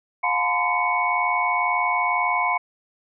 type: tone cluster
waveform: sine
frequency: 714 / 860 / 942 / 1022 / 2222 Hz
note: F5 / A5 / A#5 / C6 / C#7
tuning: +38 / -40 / +18 / -41 / +4 cents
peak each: -26 / -29 / -30 / -23 / -24 dBFS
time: 0.23-2.58 s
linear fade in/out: 10 ms
effects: none